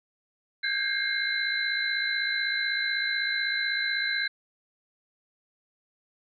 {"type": "tone cluster", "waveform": "sine", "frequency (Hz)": [1575, 1631, 2120, 4020], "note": ["G6", "G#6", "C7", "B7"], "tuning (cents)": [8, -32, 22, 30], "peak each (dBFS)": -31, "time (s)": [0.63, 4.28], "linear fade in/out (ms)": 10, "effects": []}